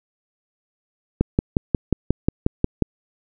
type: click train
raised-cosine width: 3 ms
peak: -3 dBFS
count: 10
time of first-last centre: 1.21-2.823 s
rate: 5.58 Hz
effects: none